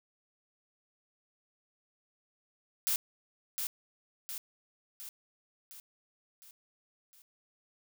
blue noise with echo, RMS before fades -30 dBFS, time 2.87-2.96 s, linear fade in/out 0 ms, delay 710 ms, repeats 6, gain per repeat -5 dB, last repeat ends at 7.22 s, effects none

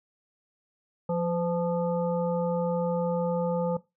harmonic tone with a mistuned harmonic, 174.61 Hz, F3, in tune, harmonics 1 / 3 / 5 / 7, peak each -28 / -28 / -35 / -42 dBFS, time 1.09-3.77 s, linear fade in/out 5 ms, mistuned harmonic 3, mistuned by -43 cents, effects noise-tail reverb RT60 0.2 s tail -17 dB re dry

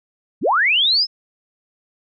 sine linear sweep, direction up, 114.1 to 5280 Hz, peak -13 dBFS, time 0.41-1.07 s, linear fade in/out 50 ms, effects none

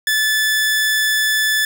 sawtooth tone, 1739 Hz, A6, 21 cents flat, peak -11 dBFS, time 0.07-1.65 s, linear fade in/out 2 ms, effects none

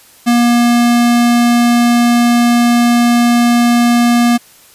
square tone, 238.5 Hz, A#3, 40 cents sharp, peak -8 dBFS, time 0.26-4.38 s, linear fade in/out 20 ms, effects white hiss -43 dBFS RMS until 4.74 s + resampled to 32000 Hz

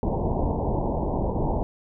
pink low-pass noise, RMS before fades -25 dBFS, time 0.03-1.63 s, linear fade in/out 0 ms, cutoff 970 Hz, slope 96 dB/octave, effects none

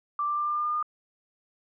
sine tone with pitch steps, 1174.7 / 1181.5 / 1188.3 / 1195.2 / 1202.2 / 1209.1 / 1216.1 Hz, D6 / D6 / D6 / D6 / D6 / D#6 / D#6, 0 / +10 / +20 / +30 / +40 / -50 / -40 cents, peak -25 dBFS, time 0.19-0.827 s, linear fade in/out 2 ms, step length 91 ms, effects none

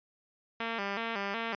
5% pulse tone with vibrato, 213.3 Hz, G#3, 46 cents sharp, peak -21 dBFS, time 0.6-1.55 s, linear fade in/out 2 ms, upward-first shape square, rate 2.7 Hz, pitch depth 120 cents each way, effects resampled to 11025 Hz

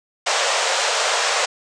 pink band-pass noise, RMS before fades -20 dBFS, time 0.26-1.46 s, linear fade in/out 10 ms, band 480 to 8200 Hz, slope 48 dB/octave, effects resampled to 22050 Hz

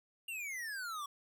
square exponential sweep, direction down, 2831 to 1119 Hz, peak -40 dBFS, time 0.28-1.06 s, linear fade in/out 5 ms, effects none

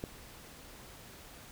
click, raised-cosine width 2 ms, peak -23 dBFS, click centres 0.039 s, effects pink hiss -52 dBFS RMS until 1.51 s

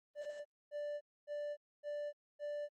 triangle tone bursts, 587.3 Hz, D5, in tune, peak -37 dBFS, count 5, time 0.15-2.69 s, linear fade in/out 50 ms, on 300 ms, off 260 ms, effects Opus 24 kbps

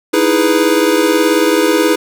square chord, E major seventh, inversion third, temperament equal, 311.1 / 329.6 / 415.3 / 493.9 Hz, D#4 / E4 / G#4 / B4, 0 / 0 / 0 / 0 cents, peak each -16 dBFS, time 0.13-1.96 s, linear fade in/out 10 ms, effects none

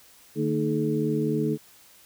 sine tone cluster, 150.9 / 227 / 310.6 / 427.6 Hz, D3 / A#3 / D#4 / A4, +47 / -46 / -3 / -49 cents, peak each -28 dBFS, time 0.35-1.58 s, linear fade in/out 50 ms, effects white hiss -54 dBFS RMS until 2.05 s

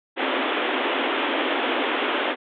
pink band-pass noise, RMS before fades -24 dBFS, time 0.16-2.36 s, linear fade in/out 50 ms, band 250 to 3500 Hz, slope 96 dB/octave, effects none

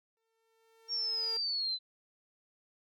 sawtooth tone with exponential growth, 450.5 Hz, A4, 41 cents sharp, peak -39 dBFS, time 0.17-1.37 s, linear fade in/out 1 ms, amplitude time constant 260 ms
sine linear sweep, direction down, 5588 to 3997 Hz, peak -31 dBFS, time 0.88-1.79 s, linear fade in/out 50 ms
effects none

